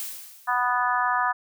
blue noise with exponential decay, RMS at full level -31 dBFS, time 0-0.83 s, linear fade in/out 0 ms, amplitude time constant 180 ms
harmonic tone, 246.9 Hz, B3, in tune, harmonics 3 / 4 / 5 / 6 / 7, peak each -28 / -25 / -26 / -30 / -29 dBFS, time 0.47-1.33 s, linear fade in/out 20 ms
effects none

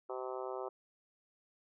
harmonic tone, 128.6 Hz, C3, 30 cents flat, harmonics 3 / 4 / 5 / 6 / 7 / 8 / 9 / 10, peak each -42 / -44 / -46 / -48 / -49 / -50 / -51 / -52 dBFS, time 0.09-0.69 s, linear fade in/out 10 ms, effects none

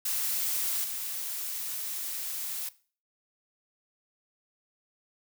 blue noise with level steps, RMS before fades -30 / -35 dBFS, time 0.05-2.69 s, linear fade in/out 5 ms, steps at 0.84 s, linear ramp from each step 2 ms, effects noise-tail reverb RT60 0.4 s tail -18 dB re dry

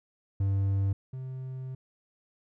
triangle tone pair in turn, 98 / 130.29 Hz, G2 / C3, 0 / -7 cents, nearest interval perfect fourth, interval 493 cents, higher second, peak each -22 / -33 dBFS, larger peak first, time 0.4-0.93 / 1.13-1.75 s, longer second, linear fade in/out 5 ms, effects none

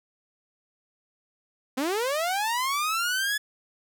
sawtooth linear sweep, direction up, 246.9 to 1719 Hz, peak -21 dBFS, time 1.77-3.38 s, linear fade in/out 10 ms, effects none

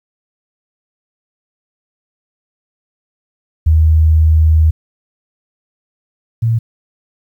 sine tone pair in turn, 79 / 114.31 Hz, D#2 / A#2, +27 / -33 cents, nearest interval tritone, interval 640 cents, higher second, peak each -6 / -10 dBFS, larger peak first, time 3.66-4.71 / 6.42-6.59 s, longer first, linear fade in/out 10 ms, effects 8-bit

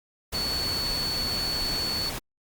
sine tone in noise, 4435 Hz, C#8, in tune, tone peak -27 dBFS, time 0.34-2.1 s, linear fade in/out 10 ms, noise pink, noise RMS -33 dBFS, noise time 0.32-2.19 s, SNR +3 dB, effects Opus 48 kbps

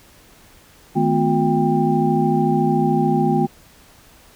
sine tone cluster, 156.7 / 216.4 / 250 / 358.5 / 794 Hz, D#3 / A3 / B3 / F4 / G5, +13 / -29 / +21 / +45 / +22 cents, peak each -21 dBFS, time 0.95-3.47 s, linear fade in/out 20 ms, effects pink hiss -49 dBFS RMS until 4.35 s

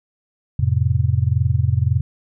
sine chord, F major, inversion none, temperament just, 87.31 / 109.13 / 130.96 Hz, F2 / A2 / C3, 0 / -14 / +2 cents, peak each -19 dBFS, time 0.59-2.01 s, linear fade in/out 5 ms, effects none

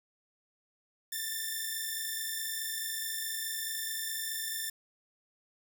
5% pulse tone pair together, 1770 / 1794.7 Hz, A6 / A6, +10 / +34 cents, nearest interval unison, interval 24 cents, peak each -26 dBFS, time 1.12-4.7 s, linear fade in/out 5 ms, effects 10-bit

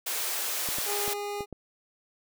white high-pass noise, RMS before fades -31 dBFS, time 0.06-1.14 s, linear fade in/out 10 ms, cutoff 370 Hz, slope 24 dB/octave
clicks, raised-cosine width 2 ms, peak -25 dBFS, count 5, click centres 0.688 / 0.785 / 1.079 / 1.407 / 1.527 s
25% pulse tone, 409.4 Hz, G#4, 25 cents flat, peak -28 dBFS, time 0.85-1.46 s, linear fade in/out 50 ms
effects none

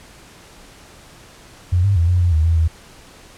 sine tone with pitch steps, 89.1 / 99.5 / 84.2 / 89.6 / 87.6 / 78.4 / 82.8 / 80.8 Hz, F2 / G2 / E2 / F2 / F2 / D#2 / E2 / E2, +35 / +26 / +37 / +45 / +6 / +14 / +8 / -34 cents, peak -12 dBFS, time 1.72-2.68 s, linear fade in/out 10 ms, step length 120 ms, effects pink hiss -44 dBFS RMS until 3.37 s + low-pass 10000 Hz 12 dB/octave

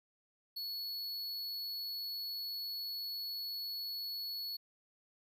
square tone, 4394 Hz, C#8, 16 cents flat, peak -39 dBFS, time 0.56-4.57 s, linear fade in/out 10 ms, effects none

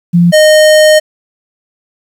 sine / square tone pair in turn, 173 / 616.5 Hz, F3 / D#5, -16 / -16 cents, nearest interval octave + minor seventh, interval 2200 cents, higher second, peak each -3 dBFS, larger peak neither, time 0.13-0.32 / 0.32-1 s, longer second, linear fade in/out 20 ms, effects low-pass 12000 Hz 12 dB/octave + 7-bit

